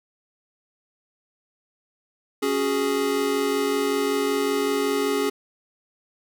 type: chord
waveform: square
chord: C# suspended fourth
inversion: none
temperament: equal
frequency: 277.2 / 370 / 415.3 Hz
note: C#4 / F#4 / G#4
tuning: 0 / 0 / 0 cents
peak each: -27 / -30 / -24 dBFS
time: 2.42-5.3 s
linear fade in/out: 10 ms
effects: none